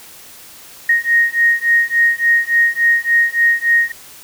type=beating tone pair; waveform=sine; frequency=1864.7 / 1868.2 Hz; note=A#6 / A#6; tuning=0 / +3 cents; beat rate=3.5 Hz; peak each=-14 dBFS; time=0.89-3.92 s; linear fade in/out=5 ms; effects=white hiss -39 dBFS RMS until 4.23 s